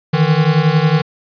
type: beating tone pair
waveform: square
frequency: 150.9 / 161.9 Hz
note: D3 / E3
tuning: +47 / -31 cents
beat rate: 11 Hz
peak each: -14 dBFS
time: 0.13-1.02 s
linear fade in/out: 10 ms
effects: resampled to 11025 Hz + 7-bit